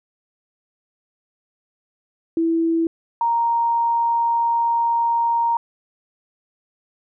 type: tone pair in turn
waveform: sine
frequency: 329.6 / 932.2 Hz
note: E4 / A#5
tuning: 0 / 0 cents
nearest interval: octave + tritone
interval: 1800 cents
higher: second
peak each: -16 dBFS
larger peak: neither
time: 2.37-2.87 / 3.21-5.57 s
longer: second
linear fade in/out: 2 ms
effects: none